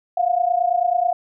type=tone pair together; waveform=sine; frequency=693 / 722.2 Hz; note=F5 / F#5; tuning=-14 / -42 cents; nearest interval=minor second; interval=72 cents; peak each=-19 dBFS; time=0.17-1.13 s; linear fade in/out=5 ms; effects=none